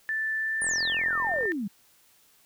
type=tone with pitch glide; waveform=sine; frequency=1762 to 1802.1 Hz; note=A6 to A6; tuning=+2 to +41 cents; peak=-26 dBFS; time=0.09-1.52 s; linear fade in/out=0 ms; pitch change=+39 cents; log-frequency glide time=0.37-1.06 s
type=exponential sweep; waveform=sine; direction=down; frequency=9956 to 185 Hz; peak=-28 dBFS; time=0.61-1.68 s; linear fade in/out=10 ms
type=click train; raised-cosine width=1 ms; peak=-27 dBFS; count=37; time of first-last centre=0.62-1.455 s; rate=43.1 Hz
effects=white hiss -61 dBFS RMS until 2.45 s